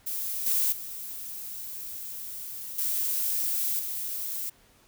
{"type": "noise with level steps", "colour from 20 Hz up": "violet", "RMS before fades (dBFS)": [-32, -25, -38, -28, -33], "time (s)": [0.06, 4.5], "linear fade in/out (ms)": 10, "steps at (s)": [0.46, 0.72, 2.78, 3.79], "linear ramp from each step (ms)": 5, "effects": ["pink hiss -60 dBFS RMS until 4.87 s"]}